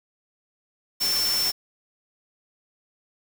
sine tone in noise, 5390 Hz, E8, 38 cents sharp, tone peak -22 dBFS, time 1-1.52 s, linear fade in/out 20 ms, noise white, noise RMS -29 dBFS, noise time 1-1.52 s, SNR +4 dB, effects none

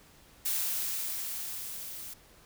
blue noise with level ramp, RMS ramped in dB -30 to -43 dBFS, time 0.45-2.14 s, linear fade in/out 10 ms, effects pink hiss -58 dBFS RMS until 2.45 s

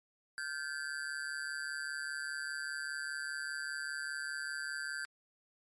square tone with amplitude modulation, 1563 Hz, G6, 6 cents flat, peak -34 dBFS, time 0.38-5.05 s, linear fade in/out 0 ms, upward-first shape sine, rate 145 Hz, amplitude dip 95%, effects MP3 48 kbps

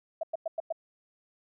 sine tone bursts, 653 Hz, E5, 17 cents flat, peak -28 dBFS, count 5, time 0.21-0.725 s, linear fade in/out 5 ms, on 23 ms, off 100 ms, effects none

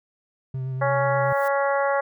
triangle tone with vibrato, 130.81 Hz, C3, in tune, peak -24 dBFS, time 0.54-1.33 s, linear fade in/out 5 ms, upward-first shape sine, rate 8.4 Hz, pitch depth 21 cents each way
harmonic tone, 278.5 Hz, C#4, 8 cents sharp, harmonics 2 / 3 / 4 / 5 / 6 / 7, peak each -22 / -26 / -28 / -30 / -32 / -33 dBFS, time 0.81-2.01 s, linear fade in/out 10 ms
blue noise with exponential growth, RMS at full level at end -40 dBFS, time 1.16-1.48 s, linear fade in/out 1 ms, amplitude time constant 68 ms
effects none

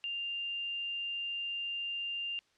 sine tone, 2794 Hz, F7, in tune, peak -34 dBFS, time 0.04-2.39 s, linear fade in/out 0 ms, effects white hiss -70 dBFS RMS until 2.57 s + low-pass 5000 Hz 12 dB/octave

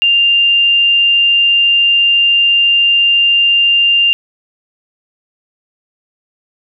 sine tone, 2794 Hz, F7, in tune, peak -7 dBFS, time 0.02-4.13 s, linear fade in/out 0 ms, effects none

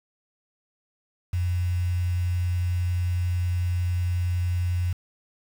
sine tone with quantisation, 88.9 Hz, F2, 31 cents sharp, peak -22 dBFS, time 1.33-4.93 s, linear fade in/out 5 ms, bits 7, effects none

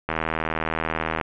click train, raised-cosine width 0.5 ms, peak -9 dBFS, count 91, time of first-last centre 0.09-1.212 s, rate 80.2 Hz, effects resampled to 8000 Hz + 8-bit

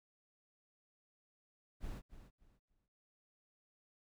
brown noise with echo, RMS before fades -43 dBFS, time 1.8-2.02 s, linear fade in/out 50 ms, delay 290 ms, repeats 3, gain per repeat -12 dB, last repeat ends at 2.89 s, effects none

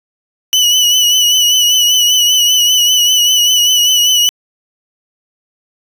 30% pulse tone with vibrato, 2960 Hz, F#7, in tune, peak -5 dBFS, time 0.53-4.29 s, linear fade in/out 0 ms, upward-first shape triangle, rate 5.1 Hz, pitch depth 52 cents each way, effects resampled to 32000 Hz

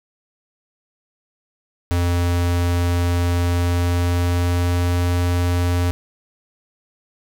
square tone with pitch glide, 87.31 to 88.07 Hz, F2 to F2, 0 to +15 cents, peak -17 dBFS, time 1.91-5.91 s, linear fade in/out 0 ms, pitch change +15 cents, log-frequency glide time 3.45-5.09 s, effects none

